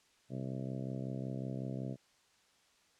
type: harmonic tone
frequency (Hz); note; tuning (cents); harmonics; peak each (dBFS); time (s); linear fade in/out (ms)
65.41; C2; 0; 2 / 3 / 4 / 5 / 6 / 7 / 8 / 9 / 10; -40 / -43 / -45 / -50 / -51 / -54 / -53 / -52 / -53; 0.29-1.97; 50
effects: white hiss -69 dBFS RMS until 2.99 s + low-pass 7000 Hz 12 dB/octave